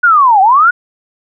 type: linear two-way sweep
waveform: sine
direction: down then up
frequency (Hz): 1481 to 741 to 1481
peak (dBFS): -4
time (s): 0.03-0.71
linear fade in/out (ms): 10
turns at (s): 0.41
effects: none

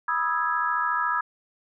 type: chord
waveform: sine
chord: E major seventh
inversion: second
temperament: equal with one note detuned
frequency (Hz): 979.2 / 1244.5 / 1318.5 / 1661.2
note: B5 / D#6 / E6 / G#6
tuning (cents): -15 / 0 / 0 / 0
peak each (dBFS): -28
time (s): 0.08-1.21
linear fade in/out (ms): 5
effects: none

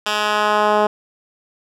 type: tone with band-pass filter sweep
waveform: 10% pulse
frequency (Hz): 210.4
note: G#3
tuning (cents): +23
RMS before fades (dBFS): -17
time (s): 0.06-0.87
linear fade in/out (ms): 5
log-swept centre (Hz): 3000 to 630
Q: 0.83
effects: none

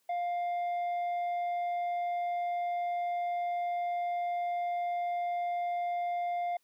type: tone with tanh clipping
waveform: sine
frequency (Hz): 702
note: F5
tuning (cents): +9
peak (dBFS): -31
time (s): 0.09-6.57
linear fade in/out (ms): 5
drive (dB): 5
effects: white hiss -74 dBFS RMS until 6.63 s + high-pass 150 Hz 12 dB/octave

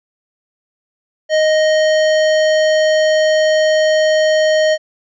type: tone with hard clipping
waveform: sine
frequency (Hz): 622.3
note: D#5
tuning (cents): 0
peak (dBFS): -12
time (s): 1.29-4.78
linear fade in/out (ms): 50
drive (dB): 18
effects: resampled to 16000 Hz

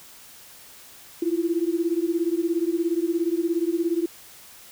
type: beating tone pair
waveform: sine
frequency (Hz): 329.6 / 346.6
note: E4 / F4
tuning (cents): 0 / -13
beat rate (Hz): 17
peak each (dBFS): -24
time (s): 1.22-4.06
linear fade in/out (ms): 5
effects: white hiss -47 dBFS RMS until 4.71 s

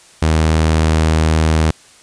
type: tone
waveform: sawtooth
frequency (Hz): 79.2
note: D#2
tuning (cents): +31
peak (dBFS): -7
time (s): 0.22-1.71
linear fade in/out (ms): 5
effects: white hiss -45 dBFS RMS until 2.02 s + resampled to 22050 Hz

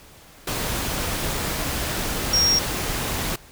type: tone in noise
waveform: sine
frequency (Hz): 5588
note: F8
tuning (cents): 0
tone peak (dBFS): -16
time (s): 2.33-2.59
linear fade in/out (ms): 5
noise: pink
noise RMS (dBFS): -26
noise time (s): 0.47-3.36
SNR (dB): +7
effects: pink hiss -48 dBFS RMS until 3.51 s

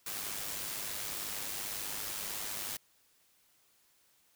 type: noise with amplitude modulation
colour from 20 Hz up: white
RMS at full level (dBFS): -37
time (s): 0.06-2.77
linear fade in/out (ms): 5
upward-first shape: sine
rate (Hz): 102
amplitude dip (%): 45
effects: white hiss -69 dBFS RMS until 4.35 s

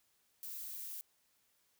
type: noise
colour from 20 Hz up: violet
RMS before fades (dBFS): -45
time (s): 0.43-1.01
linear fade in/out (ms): 0
effects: white hiss -75 dBFS RMS until 1.79 s

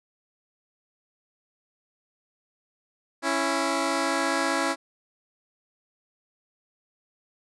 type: tone pair together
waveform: 10% pulse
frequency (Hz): 276.2 / 331.6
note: C#4 / E4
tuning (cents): -6 / +10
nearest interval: minor third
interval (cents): 316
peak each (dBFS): -18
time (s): 3.22-4.76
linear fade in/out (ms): 50
effects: resampled to 24000 Hz

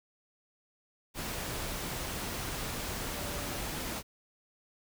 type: tone in noise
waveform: sine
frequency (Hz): 584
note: D5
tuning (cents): -10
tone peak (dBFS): -46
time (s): 3.12-3.62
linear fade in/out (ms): 50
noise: pink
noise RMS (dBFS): -37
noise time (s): 1.14-4.03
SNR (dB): -12
effects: none

